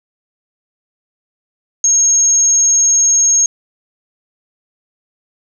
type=tone; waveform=sine; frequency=6520 Hz; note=G#8; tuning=33 cents flat; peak=-8 dBFS; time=1.84-3.46 s; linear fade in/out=2 ms; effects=none